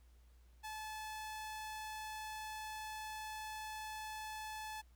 sawtooth tone, 865 Hz, A5, 30 cents flat, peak -40 dBFS, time 0.63-4.82 s, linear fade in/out 20 ms, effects added 60 Hz sine -61 dBFS peak until 4.95 s + pink hiss -75 dBFS RMS until 4.95 s

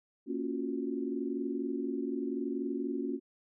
sine chord, Gb major seventh, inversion first, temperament equal, 233.1 / 277.2 / 349.2 / 370 Hz, Bb3 / Db4 / F4 / Gb4, 0 / 0 / 0 / 0 cents, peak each -38 / -35 / -39 / -39 dBFS, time 0.26-3.2 s, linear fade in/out 50 ms, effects none

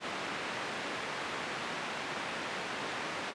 white band-pass noise, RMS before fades -38 dBFS, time 0-3.34 s, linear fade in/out 50 ms, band 170 to 2100 Hz, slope 12 dB/octave, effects resampled to 22050 Hz

